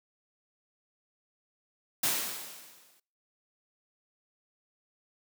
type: noise with exponential decay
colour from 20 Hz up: white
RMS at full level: -26 dBFS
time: 2.03-3 s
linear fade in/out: 5 ms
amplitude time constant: 210 ms
effects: noise-tail reverb RT60 0.5 s tail -26 dB re dry + high-pass 150 Hz 12 dB/octave